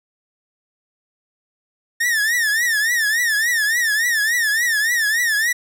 45% pulse tone with vibrato, 1807 Hz, A6, 46 cents sharp, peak -16 dBFS, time 2-5.53 s, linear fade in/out 10 ms, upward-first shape triangle, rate 3.5 Hz, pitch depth 160 cents each way, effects none

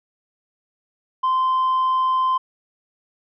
sine tone with tanh clipping, 1037 Hz, C6, 16 cents flat, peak -17 dBFS, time 1.23-2.38 s, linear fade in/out 10 ms, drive 1 dB, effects none

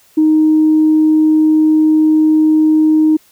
sine tone, 311.1 Hz, D#4, in tune, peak -6 dBFS, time 0.17-3.17 s, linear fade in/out 10 ms, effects tanh soft clip ceiling -2 dBFS + white hiss -50 dBFS RMS until 3.31 s

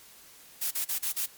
blue noise bursts, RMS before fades -30 dBFS, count 5, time 0.61-1.262 s, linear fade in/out 10 ms, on 100 ms, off 38 ms, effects white hiss -53 dBFS RMS until 1.37 s + MP3 96 kbps

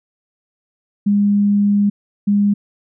sine tone bursts at uneven times, 203.6 Hz, G#3, 34 cents flat, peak -11 dBFS, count 2, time 1.06-1.9 / 2.27-2.54 s, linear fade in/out 10 ms, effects none

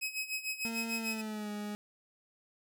sawtooth tone with tremolo, 2547 Hz, D#7, 40 cents sharp, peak -29 dBFS, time 0.01-1.22 s, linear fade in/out 20 ms, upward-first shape sine, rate 6.7 Hz, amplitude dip 80%
40% pulse tone with pitch glide, 228.3 to 208.1 Hz, A#3 to G#3, -36 to +4 cents, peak -36 dBFS, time 0.65-1.75 s, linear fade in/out 0 ms, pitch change -160 cents, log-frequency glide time 0.95-1.5 s
effects none

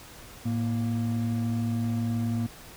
triangle tone pair together, 110.29 / 233.7 Hz, A2 / A#3, +5 / +5 cents, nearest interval octave + minor second, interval 1300 cents, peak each -26 dBFS, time 0.45-2.47 s, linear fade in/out 10 ms, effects pink hiss -47 dBFS RMS until 2.76 s

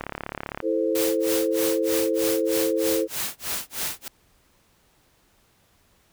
click train, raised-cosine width 0.5 ms, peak -15 dBFS, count 22, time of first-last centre 0.01-0.603 s, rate 35.4 Hz
sine chord, A minor, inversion second, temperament equal, 329.6 / 440 / 523.3 Hz, E4 / A4 / C5, 0 / 0 / 0 cents, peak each -25 dBFS, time 0.62-3.08 s, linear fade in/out 50 ms
white noise with tremolo, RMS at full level -27 dBFS, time 0.95-4.08 s, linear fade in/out 2 ms, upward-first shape sine, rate 3.2 Hz, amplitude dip 100%
effects pink hiss -62 dBFS RMS until 6.12 s

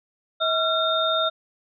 sine tone cluster, 643 / 1366 / 3658 Hz, E5 / F6 / A#7, -43 / -39 / -33 cents, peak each -24 dBFS, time 0.4-1.3 s, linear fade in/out 20 ms, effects none

